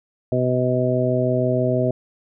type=harmonic tone; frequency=126.2 Hz; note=B2; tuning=38 cents sharp; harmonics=1 / 2 / 3 / 4 / 5; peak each=-22 / -24 / -24 / -26 / -22 dBFS; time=0.32-1.91 s; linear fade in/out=2 ms; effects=none